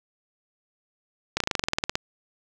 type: slowing click train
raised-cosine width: 0.2 ms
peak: -6 dBFS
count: 14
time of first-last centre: 1.37-1.955 s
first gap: 33 ms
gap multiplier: 1.05
effects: none

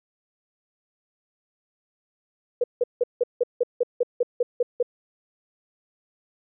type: tone bursts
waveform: sine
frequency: 486.7 Hz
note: B4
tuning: 25 cents flat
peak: -17 dBFS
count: 12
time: 2.61-4.828 s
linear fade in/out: 5 ms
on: 29 ms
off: 170 ms
effects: none

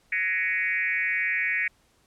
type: tone with frequency modulation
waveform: sine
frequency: 2060 Hz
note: C7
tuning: 28 cents flat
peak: -23 dBFS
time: 0.12-1.68 s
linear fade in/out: 5 ms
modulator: 189 Hz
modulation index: 1.8
effects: pink hiss -64 dBFS RMS until 2.06 s + low-pass 11000 Hz 12 dB/octave

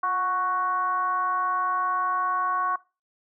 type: tone with frequency modulation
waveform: sine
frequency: 1108.7 Hz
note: C#6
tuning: in tune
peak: -22 dBFS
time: 0.03-2.76 s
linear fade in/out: 5 ms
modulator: 380 Hz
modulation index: 0.66
effects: noise-tail reverb RT60 0.3 s tail -21 dB re dry

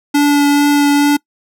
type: tone with vibrato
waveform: square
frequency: 288.3 Hz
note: D4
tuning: 32 cents flat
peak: -9 dBFS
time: 0.14-1.17 s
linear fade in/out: 10 ms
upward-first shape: triangle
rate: 2.3 Hz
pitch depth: 11 cents each way
effects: noise-tail reverb RT60 0.1 s tail -24 dB re dry

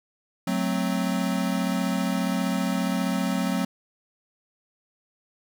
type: chord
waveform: square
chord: F# diminished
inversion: none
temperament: equal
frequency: 185 / 220 / 261.6 Hz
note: F#3 / A3 / C4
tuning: 0 / 0 / 0 cents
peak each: -27 / -30 / -29 dBFS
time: 0.47-3.65 s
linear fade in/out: 5 ms
effects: none

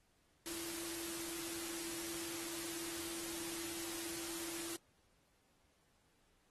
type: tone in noise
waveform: sine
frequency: 336.1 Hz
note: E4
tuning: 34 cents sharp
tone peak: -49 dBFS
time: 0.46-4.76 s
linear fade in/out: 0 ms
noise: white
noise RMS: -45 dBFS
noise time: 0.46-4.76 s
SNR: -7 dB
effects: pink hiss -75 dBFS RMS until 6.5 s + AAC 32 kbps

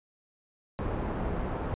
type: low-pass noise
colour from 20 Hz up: pink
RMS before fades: -32 dBFS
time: 0.79-1.74 s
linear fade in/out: 0 ms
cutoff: 1000 Hz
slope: 12 dB/octave
effects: resampled to 8000 Hz

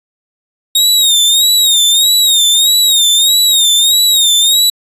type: tone with vibrato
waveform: sawtooth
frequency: 3729 Hz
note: A#7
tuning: in tune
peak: -4 dBFS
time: 0.75-4.7 s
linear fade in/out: 5 ms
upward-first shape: sine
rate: 1.6 Hz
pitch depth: 93 cents each way
effects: resampled to 32000 Hz

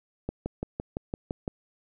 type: click train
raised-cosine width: 2 ms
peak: -17 dBFS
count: 8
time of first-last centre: 0.29-1.478 s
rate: 5.89 Hz
effects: none

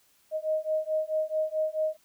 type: beating tone pair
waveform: sine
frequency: 622.3 / 626.9 Hz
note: D#5 / D#5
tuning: 0 / +13 cents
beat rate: 4.6 Hz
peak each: -29 dBFS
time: 0.31-1.97 s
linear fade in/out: 50 ms
effects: white hiss -65 dBFS RMS until 2.04 s

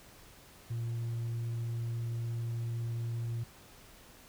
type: tone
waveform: sine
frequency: 116.54 Hz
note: A#2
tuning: in tune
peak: -30 dBFS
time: 0.7-3.44 s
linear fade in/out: 10 ms
effects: tanh soft clip ceiling -32 dBFS + pink hiss -56 dBFS RMS until 4.28 s

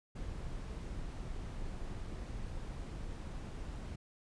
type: noise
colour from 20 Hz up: brown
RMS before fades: -42 dBFS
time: 0.15-3.96 s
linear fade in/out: 10 ms
effects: resampled to 22050 Hz

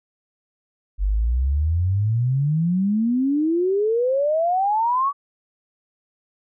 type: exponential sweep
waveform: sine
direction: up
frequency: 46.25 to 1151 Hz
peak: -17 dBFS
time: 0.98-5.13 s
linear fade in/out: 50 ms
effects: none

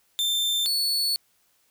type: tone pair in turn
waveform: 40% pulse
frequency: 3571 / 4425 Hz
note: A7 / C#8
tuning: +25 / -4 cents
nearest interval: major third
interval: 371 cents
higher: second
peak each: -21 dBFS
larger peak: neither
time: 0.19-0.66 / 0.66-1.16 s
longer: second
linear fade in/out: 0 ms
effects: white hiss -66 dBFS RMS until 1.7 s

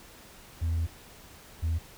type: tone pair in turn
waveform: sine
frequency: 82.41 / 81.6 Hz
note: E2 / E2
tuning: 0 / -17 cents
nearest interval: unison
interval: 17 cents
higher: first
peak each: -23 dBFS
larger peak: neither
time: 0.61-0.87 / 1.62-1.79 s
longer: first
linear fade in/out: 20 ms
effects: tanh soft clip ceiling -24 dBFS + pink hiss -51 dBFS RMS until 1.97 s

